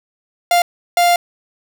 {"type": "tone bursts at uneven times", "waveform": "45% pulse", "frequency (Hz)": 698.5, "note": "F5", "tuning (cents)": 0, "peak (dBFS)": -10, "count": 2, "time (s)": [[0.51, 0.62], [0.97, 1.16]], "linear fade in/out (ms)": 2, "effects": []}